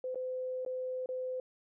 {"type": "tone with dropouts", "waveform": "sine", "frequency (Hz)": 511, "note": "C5", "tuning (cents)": -41, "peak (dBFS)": -34, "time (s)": [0.04, 1.4], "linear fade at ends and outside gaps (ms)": 2, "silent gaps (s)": [[0.146, 0.156], [0.65, 0.662], [1.06, 1.089]], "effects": []}